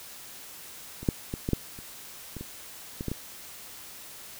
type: clicks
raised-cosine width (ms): 3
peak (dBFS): -26 / -9 / -18 / -15 / -10 / -30 / -24 / -24 / -20 / -17 / -18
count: 11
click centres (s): 1.03 / 1.088 / 1.339 / 1.489 / 1.533 / 1.789 / 2.367 / 2.41 / 3.009 / 3.083 / 3.116
effects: white hiss -45 dBFS RMS until 4.39 s